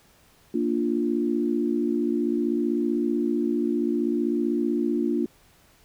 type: chord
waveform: sine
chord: Bb major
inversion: none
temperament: equal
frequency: 233.1 / 293.7 / 349.2 Hz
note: Bb3 / D4 / F4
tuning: 0 / 0 / 0 cents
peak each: -26 dBFS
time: 0.54-5.26 s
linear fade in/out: 5 ms
effects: pink hiss -58 dBFS RMS until 5.84 s